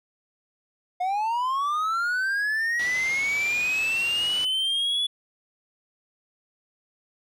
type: linear sweep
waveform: triangle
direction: up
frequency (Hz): 712 to 3436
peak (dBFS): -21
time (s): 1-5.07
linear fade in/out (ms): 10
type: low-pass noise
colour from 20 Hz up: white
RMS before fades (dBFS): -39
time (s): 2.79-4.45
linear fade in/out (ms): 5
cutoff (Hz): 5600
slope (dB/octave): 24
effects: none